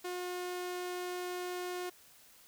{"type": "tone", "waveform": "sawtooth", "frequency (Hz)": 359.4, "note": "F4", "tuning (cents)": 50, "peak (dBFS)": -33, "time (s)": [0.04, 1.9], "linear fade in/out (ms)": 10, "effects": ["white hiss -60 dBFS RMS until 2.47 s"]}